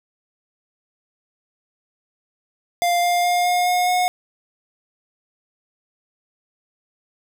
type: tone with pitch steps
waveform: square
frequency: 698.5 / 703.8 / 709.1 / 714.4 / 719.8 / 725.2 Hz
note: F5 / F5 / F5 / F5 / F#5 / F#5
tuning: 0 / +13 / +26 / +39 / -48 / -35 cents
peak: -17 dBFS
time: 2.82-4.08 s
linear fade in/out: 0 ms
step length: 210 ms
effects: none